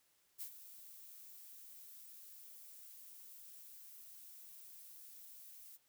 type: noise with ADSR envelope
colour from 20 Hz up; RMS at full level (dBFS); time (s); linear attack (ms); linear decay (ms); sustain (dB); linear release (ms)
violet; -44; 0.38-5.78; 37; 81; -12; 30
effects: white hiss -75 dBFS RMS until 5.88 s